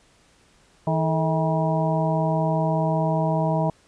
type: harmonic tone with a mistuned harmonic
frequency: 160.3 Hz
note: E3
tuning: 48 cents flat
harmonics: 1 / 2 / 3 / 4 / 5 / 6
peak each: -22 / -31 / -32 / -25 / -30 / -29 dBFS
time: 0.87-3.7 s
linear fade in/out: 2 ms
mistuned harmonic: 3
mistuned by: -150 cents
effects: pink hiss -58 dBFS RMS until 3.87 s + resampled to 22050 Hz